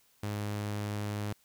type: tone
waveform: sawtooth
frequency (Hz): 103.83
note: G#2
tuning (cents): 0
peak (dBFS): -29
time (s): 0.23-1.33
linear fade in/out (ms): 5
effects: white hiss -67 dBFS RMS until 1.44 s

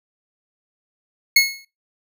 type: tone with exponential decay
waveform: 25% pulse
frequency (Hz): 2179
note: C#7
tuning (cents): -30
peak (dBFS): -4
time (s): 1.36-1.65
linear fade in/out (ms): 5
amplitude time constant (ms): 61
effects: noise-tail reverb RT60 0.2 s tail -20 dB re dry

